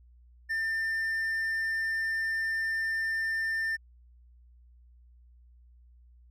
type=tone; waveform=triangle; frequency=1795 Hz; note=A6; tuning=34 cents sharp; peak=-26 dBFS; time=0.49-3.77 s; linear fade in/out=20 ms; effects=added 60 Hz sine -54 dBFS peak until 6.3 s